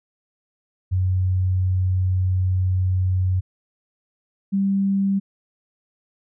sine tone pair in turn, 92.6 / 196.21 Hz, F#2 / G3, +2 / +2 cents, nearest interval octave + minor second, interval 1300 cents, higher second, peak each -17 dBFS, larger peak neither, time 0.91-3.41 / 4.52-5.2 s, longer first, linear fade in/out 20 ms, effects none

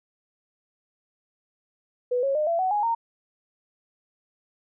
sine tone with pitch steps, 493.9 / 548 / 608.1 / 674.7 / 748.6 / 830.6 / 921.6 Hz, B4 / C#5 / D#5 / E5 / F#5 / G#5 / A#5, 0 / -20 / -40 / +40 / +20 / 0 / -20 cents, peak -21 dBFS, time 2.11-2.95 s, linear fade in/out 10 ms, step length 120 ms, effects none

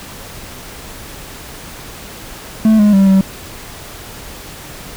triangle tone with pitch steps, 219 / 208.2 / 194.7 / 192.1 Hz, A3 / G#3 / G3 / G3, -8 / +5 / -12 / -35 cents, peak -4 dBFS, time 2.65-3.21 s, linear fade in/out 2 ms, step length 140 ms, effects pink hiss -32 dBFS RMS until 4.96 s

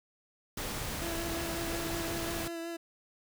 pink noise, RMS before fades -37 dBFS, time 0.57-2.48 s, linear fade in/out 5 ms
30% pulse tone with vibrato, 334.9 Hz, E4, 27 cents sharp, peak -34 dBFS, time 1.01-2.77 s, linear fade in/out 10 ms, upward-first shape sine, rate 5.5 Hz, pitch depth 20 cents each way
effects none

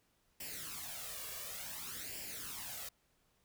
white noise with flanger, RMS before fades -45 dBFS, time 0.4-2.89 s, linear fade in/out 5 ms, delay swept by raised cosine 0.39 to 1.79 ms, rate 0.56 Hz, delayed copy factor +0.7, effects pink hiss -75 dBFS RMS until 3.44 s

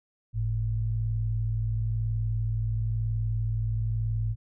sine tone pair together, 49 / 110 Hz, G1 / A2, 0 / 0 cents, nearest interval octave + major second, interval 1400 cents, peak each -31 / -26 dBFS, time 0.33-4.36 s, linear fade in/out 50 ms, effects none

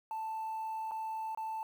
sine tone with dropouts, 883 Hz, A5, 6 cents sharp, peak -34 dBFS, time 0.11-1.63 s, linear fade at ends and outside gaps 1 ms, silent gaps 0.911-0.917 / 1.349-1.374 s, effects tanh soft clip ceiling -32 dBFS + 10-bit

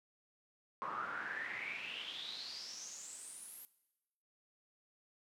brown noise with band-pass filter sweep, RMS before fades -45 dBFS, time 0.82-3.65 s, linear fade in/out 0 ms, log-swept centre 1100 to 12000 Hz, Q 8.9, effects noise-tail reverb RT60 1.0 s tail -18 dB re dry + high-pass 150 Hz 12 dB/octave

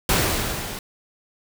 pink noise with level ramp, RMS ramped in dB -18 to -33 dBFS, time 0.09-0.79 s, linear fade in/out 2 ms, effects none

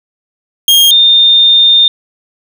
40% pulse / sine tone pair in turn, 3234 / 3630 Hz, G#7 / A#7, -47 / -47 cents, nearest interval major second, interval 200 cents, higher second, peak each -3 dBFS, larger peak neither, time 0.68-0.91 / 0.91-1.88 s, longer second, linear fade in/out 2 ms, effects none

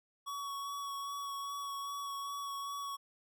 square tone with vibrato, 1122 Hz, C#6, 21 cents sharp, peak -39 dBFS, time 0.26-2.97 s, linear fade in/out 20 ms, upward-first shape sine, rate 2.5 Hz, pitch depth 14 cents each way, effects none

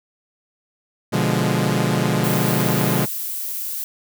sawtooth chord, B diminished seventh, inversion none, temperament equal, 123.47 / 146.83 / 174.61 / 207.7 Hz, B2 / D3 / F3 / Ab3, 0 / 0 / 0 / 0 cents, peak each -19 dBFS, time 1.12-3.06 s, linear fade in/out 20 ms
violet noise, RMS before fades -27 dBFS, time 2.24-3.84 s, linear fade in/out 0 ms
effects none

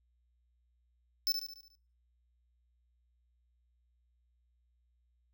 square tone with echo, 5274 Hz, E8, in tune, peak -28 dBFS, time 1.27-1.32 s, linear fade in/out 0 ms, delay 72 ms, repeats 6, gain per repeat -6 dB, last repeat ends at 1.752 s, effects noise-tail reverb RT60 0.4 s tail -20 dB re dry + added 60 Hz sine -70 dBFS peak until 5.33 s

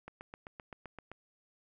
click train, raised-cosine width 0.5 ms, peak -30 dBFS, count 9, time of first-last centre 0.08-1.116 s, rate 7.72 Hz, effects none

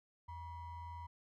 triangle ring-modulated tone, 523.3 Hz, C5, in tune, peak -40 dBFS, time 0.28-1.07 s, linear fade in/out 10 ms, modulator 439 Hz, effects none

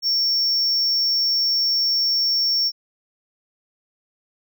triangle tone, 5470 Hz, F8, 37 cents flat, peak -16 dBFS, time 0.02-2.72 s, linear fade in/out 50 ms, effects none

